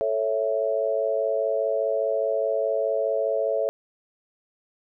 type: chord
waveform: sine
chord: A major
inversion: none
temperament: equal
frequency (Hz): 440 / 554.4 / 659.3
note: A4 / C#5 / E5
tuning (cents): 0 / 0 / 0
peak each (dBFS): -27 / -25 / -26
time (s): 0.01-3.69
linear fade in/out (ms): 0
effects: none